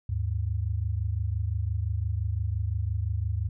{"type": "tone pair together", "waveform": "sine", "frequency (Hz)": [77.1, 102.92], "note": ["D#2", "G#2"], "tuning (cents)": [-15, -15], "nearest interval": "perfect fourth", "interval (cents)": 500, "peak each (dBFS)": [-29, -28], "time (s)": [0.09, 3.49], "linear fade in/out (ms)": 5, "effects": []}